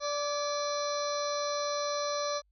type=harmonic tone with a mistuned harmonic; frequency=583 Hz; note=D5; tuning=13 cents flat; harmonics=1 / 2 / 3 / 4 / 6 / 7 / 8 / 9 / 10; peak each=-32 / -35 / -46 / -48 / -48 / -39 / -52 / -46 / -42 dBFS; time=0-2.42 s; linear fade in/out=50 ms; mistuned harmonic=3; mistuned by=-47 cents; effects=added 50 Hz sine -67 dBFS peak until 2.51 s